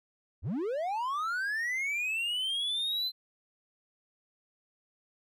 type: linear sweep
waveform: triangle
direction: up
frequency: 57 to 4100 Hz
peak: -28 dBFS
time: 0.42-3.12 s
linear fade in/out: 50 ms
effects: none

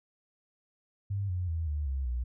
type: tone with pitch steps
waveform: sine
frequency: 99.5 / 90.19 / 81.76 / 74.11 / 67.18 / 60.9 Hz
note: G2 / F#2 / E2 / D2 / C2 / B1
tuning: +26 / -44 / -14 / +16 / +46 / -24 cents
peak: -29 dBFS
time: 1.1-2.24 s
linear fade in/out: 10 ms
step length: 190 ms
effects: none

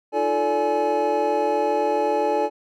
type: tone cluster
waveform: triangle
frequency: 309.8 / 350.2 / 437.9 / 580 / 842 Hz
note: D#4 / F4 / A4 / D5 / G#5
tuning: -7 / +5 / -8 / -22 / +24 cents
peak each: -28 / -28 / -22 / -23 / -21 dBFS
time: 0.12-2.5 s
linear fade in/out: 50 ms
effects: none

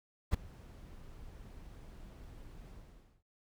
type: noise with ADSR envelope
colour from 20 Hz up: brown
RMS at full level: -27 dBFS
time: 0.31-3.23 s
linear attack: 33 ms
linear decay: 5 ms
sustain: -24 dB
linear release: 530 ms
effects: none

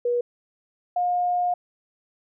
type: tone pair in turn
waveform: sine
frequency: 483.4 / 713.3 Hz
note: B4 / F5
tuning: -37 / +36 cents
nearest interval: perfect fifth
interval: 673 cents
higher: second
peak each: -20 dBFS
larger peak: neither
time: 0.05-0.21 / 0.96-1.54 s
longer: second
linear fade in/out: 5 ms
effects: none

